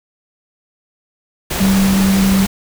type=tone in noise; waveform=sine; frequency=193.4 Hz; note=G3; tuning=23 cents flat; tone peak=-10 dBFS; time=1.6-2.46 s; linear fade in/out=10 ms; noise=pink; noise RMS=-20 dBFS; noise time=1.5-2.47 s; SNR=+7 dB; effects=none